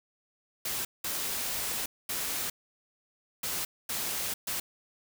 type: noise bursts at uneven times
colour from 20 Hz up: white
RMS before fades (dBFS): -33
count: 6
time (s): 0.65-0.85 / 1.04-1.86 / 2.09-2.5 / 3.43-3.65 / 3.89-4.34 / 4.47-4.6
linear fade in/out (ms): 5
effects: none